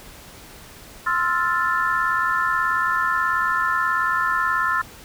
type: chord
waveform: sine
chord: F major seventh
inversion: second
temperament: equal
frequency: 1046.5 / 1318.5 / 1396.9 / 1760 Hz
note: C6 / E6 / F6 / A6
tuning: 0 / 0 / 0 / 0 cents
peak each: -24 dBFS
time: 1.06-4.82 s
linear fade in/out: 10 ms
effects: pink hiss -43 dBFS RMS until 5.04 s